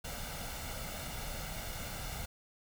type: noise with comb filter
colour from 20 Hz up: pink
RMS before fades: -41 dBFS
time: 0.04-2.26 s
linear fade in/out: 10 ms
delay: 1.4 ms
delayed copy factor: +0.6
effects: none